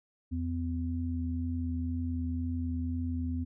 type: tone pair together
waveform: sine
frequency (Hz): 83.6 / 252.8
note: E2 / B3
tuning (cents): +25 / +41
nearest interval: octave + perfect fifth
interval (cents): 1916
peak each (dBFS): -32 / -34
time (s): 0.31-3.45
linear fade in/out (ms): 20
effects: none